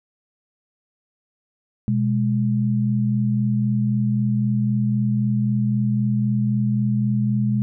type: tone pair together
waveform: sine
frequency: 123.86 / 207.7 Hz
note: B2 / G#3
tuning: +5 / 0 cents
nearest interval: major sixth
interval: 895 cents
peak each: -20 dBFS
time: 1.88-7.62 s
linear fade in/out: 0 ms
effects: none